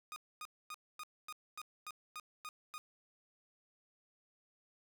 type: tone bursts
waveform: sawtooth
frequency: 1234 Hz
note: D#6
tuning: 15 cents flat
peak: -40 dBFS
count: 10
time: 0.12-2.78 s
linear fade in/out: 0 ms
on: 41 ms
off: 250 ms
effects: none